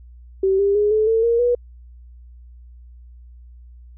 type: tone with pitch steps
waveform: sine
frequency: 384.6 / 399.8 / 415.6 / 431.9 / 449 / 466.7 / 485.1 Hz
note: G4 / G4 / G#4 / A4 / A4 / A#4 / B4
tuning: -33 / +34 / +1 / -32 / +35 / +2 / -31 cents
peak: -14 dBFS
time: 0.43-1.55 s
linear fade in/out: 5 ms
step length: 160 ms
effects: added 60 Hz sine -40 dBFS peak until 3.97 s